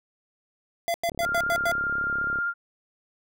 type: tone bursts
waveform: square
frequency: 681 Hz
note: F5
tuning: 44 cents flat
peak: -24 dBFS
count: 6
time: 0.88-1.716 s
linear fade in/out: 0 ms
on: 61 ms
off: 94 ms
type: click train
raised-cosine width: 2 ms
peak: -26 dBFS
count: 46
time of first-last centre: 1.09-2.387 s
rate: 34.7 Hz
type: tone with vibrato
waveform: sine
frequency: 1400 Hz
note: F6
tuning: 4 cents sharp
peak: -24 dBFS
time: 1.21-2.54 s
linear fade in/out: 50 ms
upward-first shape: sine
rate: 16 Hz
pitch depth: 12 cents each way
effects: none